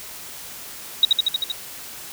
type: tone with echo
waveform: sine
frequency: 3809 Hz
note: A#7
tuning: 37 cents sharp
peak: -9 dBFS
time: 1.03-1.05 s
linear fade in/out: 2 ms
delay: 78 ms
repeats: 6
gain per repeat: -2 dB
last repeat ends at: 1.518 s
effects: white hiss -37 dBFS RMS until 2.12 s